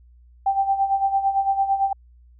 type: tone with tremolo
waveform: sine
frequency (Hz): 784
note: G5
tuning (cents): 0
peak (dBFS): -15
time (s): 0.46-1.93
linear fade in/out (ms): 5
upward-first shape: sine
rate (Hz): 8.9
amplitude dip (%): 70
effects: added 60 Hz sine -48 dBFS peak until 2.39 s